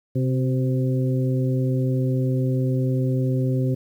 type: harmonic tone with a mistuned harmonic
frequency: 130 Hz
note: C3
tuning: 11 cents flat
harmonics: 1 / 2 / 3 / 4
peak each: -20 / -26 / -30 / -32 dBFS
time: 0.15-3.75 s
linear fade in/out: 10 ms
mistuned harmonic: 3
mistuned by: -31 cents
effects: 9-bit